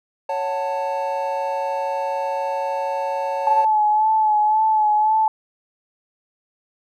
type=chord; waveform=triangle; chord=F# minor; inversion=second; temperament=just; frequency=555 / 740 / 888 Hz; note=C#5 / F#5 / A5; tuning=+2 / 0 / +16 cents; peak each=-23 / -28 / -22 dBFS; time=0.29-3.65 s; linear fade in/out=5 ms
type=tone with vibrato; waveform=sine; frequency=860 Hz; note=A5; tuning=40 cents flat; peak=-14 dBFS; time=3.47-5.28 s; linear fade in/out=2 ms; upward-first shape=sine; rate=1.9 Hz; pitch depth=33 cents each way
effects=none